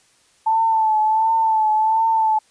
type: tone with vibrato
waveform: sine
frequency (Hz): 880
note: A5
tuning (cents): 0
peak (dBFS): -14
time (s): 0.46-2.39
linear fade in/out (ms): 10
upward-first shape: triangle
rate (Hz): 1.4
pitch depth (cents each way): 47
effects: white hiss -57 dBFS RMS until 2.5 s + resampled to 22050 Hz